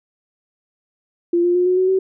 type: tone with pitch steps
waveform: sine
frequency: 345 / 351.6 / 358.4 / 365.3 / 372.3 / 379.5 Hz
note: F4 / F4 / F4 / F#4 / F#4 / F#4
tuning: -21 / +12 / +45 / -22 / +11 / +44 cents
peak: -13 dBFS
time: 1.33-1.99 s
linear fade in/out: 5 ms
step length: 110 ms
effects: none